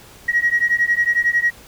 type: beating tone pair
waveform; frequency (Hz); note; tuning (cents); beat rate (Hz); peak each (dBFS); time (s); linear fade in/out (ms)
sine; 1895 / 1906; A#6 / A#6; +28 / +38; 11; -17; 0.28-1.51; 10
effects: tanh soft clip ceiling -7 dBFS + pink hiss -44 dBFS RMS until 1.67 s